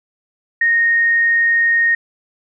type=tone; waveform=sine; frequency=1856 Hz; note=A#6; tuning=8 cents flat; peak=-11 dBFS; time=0.61-1.95 s; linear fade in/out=5 ms; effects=none